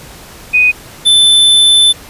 sine / square tone pair in turn, 2491 / 3524 Hz, D#7 / A7, +1 / +2 cents, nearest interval tritone, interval 601 cents, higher second, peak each -5 dBFS, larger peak neither, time 0.53-0.72 / 1.05-1.93 s, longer second, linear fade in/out 20 ms, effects pink hiss -34 dBFS RMS until 2.09 s + resampled to 32000 Hz

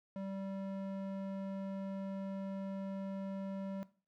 square tone with band-pass filter, 194.3 Hz, G3, 15 cents flat, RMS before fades -42 dBFS, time 0.16-3.83 s, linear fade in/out 0 ms, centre 410 Hz, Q 1.2, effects noise-tail reverb RT60 0.4 s tail -18 dB re dry

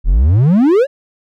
triangle exponential sweep, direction up, 35.89 to 587 Hz, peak -5 dBFS, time 0.04-0.87 s, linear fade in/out 50 ms, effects none

